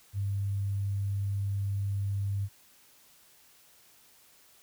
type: tone with sample-and-hold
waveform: sine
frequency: 99.5 Hz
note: G2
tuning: 26 cents sharp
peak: -28 dBFS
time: 0.13-2.49 s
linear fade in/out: 50 ms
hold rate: 11025 Hz
effects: white hiss -60 dBFS RMS until 4.62 s